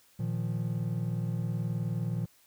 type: chord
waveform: triangle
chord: Bb suspended fourth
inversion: none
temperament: equal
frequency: 116.54 / 155.56 / 174.61 Hz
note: Bb2 / Eb3 / F3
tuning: 0 / 0 / 0 cents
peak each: -30 / -33 / -33 dBFS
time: 0.19-2.26 s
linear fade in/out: 10 ms
effects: white hiss -63 dBFS RMS until 2.46 s